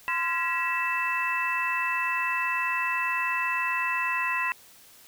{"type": "tone cluster", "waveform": "sine", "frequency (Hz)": [1027, 1379, 1663, 1935, 2641], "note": ["C6", "F6", "G#6", "B6", "E7"], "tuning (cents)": [-33, -22, 2, -36, 3], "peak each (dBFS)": [-29, -38, -38, -30, -29], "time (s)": [0.08, 4.52], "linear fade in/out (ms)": 0, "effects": ["white hiss -53 dBFS RMS until 5.07 s"]}